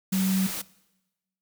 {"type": "tone in noise", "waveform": "sine", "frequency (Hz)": 190, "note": "F#3", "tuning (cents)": 46, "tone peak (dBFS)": -22, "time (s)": [0.12, 0.47], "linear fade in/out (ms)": 10, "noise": "white", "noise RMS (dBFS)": -33, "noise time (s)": [0.12, 0.62], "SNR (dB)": 8, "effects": ["noise-tail reverb RT60 1.0 s tail -21 dB re dry"]}